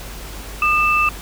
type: tone pair together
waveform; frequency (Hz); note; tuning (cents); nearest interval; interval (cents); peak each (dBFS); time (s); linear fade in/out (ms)
sine; 1212 / 2643; D#6 / E7; -46 / +4; octave + minor second; 1350; -16; 0.62-1.09; 2
effects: added 50 Hz sine -32 dBFS peak until 1.21 s + pink hiss -35 dBFS RMS until 1.21 s